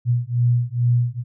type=beating tone pair; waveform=sine; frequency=119.8 / 122.1 Hz; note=A#2 / B2; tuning=+48 / -19 cents; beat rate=2.3 Hz; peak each=-19 dBFS; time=0.05-1.24 s; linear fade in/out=50 ms; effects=none